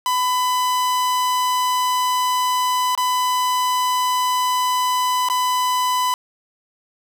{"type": "tone with dropouts", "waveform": "45% pulse", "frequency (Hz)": 1000, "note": "B5", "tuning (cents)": 21, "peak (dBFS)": -17, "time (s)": [0.06, 6.14], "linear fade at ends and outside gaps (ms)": 1, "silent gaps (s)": [[2.951, 2.976], [5.287, 5.299]], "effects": []}